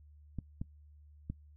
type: clicks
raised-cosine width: 5 ms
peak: -25 dBFS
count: 3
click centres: 0.387 / 0.615 / 1.3 s
effects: noise-tail reverb RT60 0.1 s tail -21 dB re dry + added 74 Hz sine -55 dBFS peak until 1.56 s